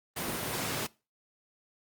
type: high-pass noise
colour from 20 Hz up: pink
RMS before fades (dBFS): -34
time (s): 0.16-0.87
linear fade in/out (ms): 10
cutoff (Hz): 130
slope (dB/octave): 12
effects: noise-tail reverb RT60 0.3 s tail -22 dB re dry + Opus 32 kbps